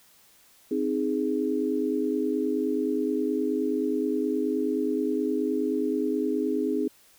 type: chord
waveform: sine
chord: Ab major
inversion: first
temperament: equal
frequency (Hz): 261.6 / 311.1 / 415.3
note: C4 / Eb4 / Ab4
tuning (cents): 0 / 0 / 0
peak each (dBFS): -28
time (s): 0.71-6.88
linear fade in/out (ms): 5
effects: white hiss -58 dBFS RMS until 7.18 s